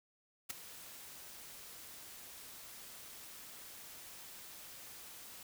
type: noise with ADSR envelope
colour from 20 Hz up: white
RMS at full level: -38 dBFS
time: 0.49-5.43 s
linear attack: 15 ms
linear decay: 9 ms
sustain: -14 dB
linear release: 3 ms
effects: none